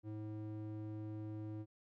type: tone with band-pass filter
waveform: square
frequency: 107.3 Hz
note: A2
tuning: 43 cents flat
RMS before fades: -45 dBFS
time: 0.03-1.66 s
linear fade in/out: 50 ms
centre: 230 Hz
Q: 5.2
effects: none